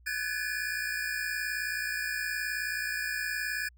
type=tone cluster; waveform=square; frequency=1511 / 1679 / 1738 / 2417 Hz; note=F#6 / G#6 / A6 / D7; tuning=+36 / +18 / -22 / +49 cents; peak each=-40 / -35 / -37 / -40 dBFS; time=0.06-3.69 s; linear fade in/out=10 ms; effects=added 60 Hz sine -55 dBFS peak until 3.77 s